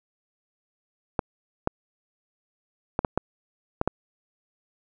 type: clicks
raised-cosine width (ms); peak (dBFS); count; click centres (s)
1; -8; 7; 1.192 / 1.674 / 2.991 / 3.048 / 3.176 / 3.814 / 3.876
effects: none